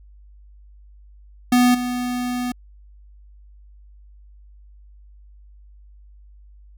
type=tone with level steps; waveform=square; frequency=246.9 Hz; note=B3; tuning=in tune; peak=-13 / -23 dBFS; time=1.52-2.52 s; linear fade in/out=5 ms; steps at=1.74 s; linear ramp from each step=10 ms; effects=added 50 Hz sine -44 dBFS peak until 6.77 s